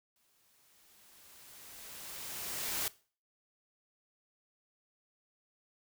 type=noise with exponential growth; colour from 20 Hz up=white; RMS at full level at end=-34 dBFS; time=0.16-2.88 s; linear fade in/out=1 ms; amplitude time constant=590 ms; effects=noise-tail reverb RT60 0.4 s tail -20 dB re dry